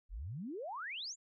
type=exponential sweep; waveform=sine; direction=up; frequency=38.28 to 7470 Hz; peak=-40 dBFS; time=0.09-1.16 s; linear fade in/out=50 ms; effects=none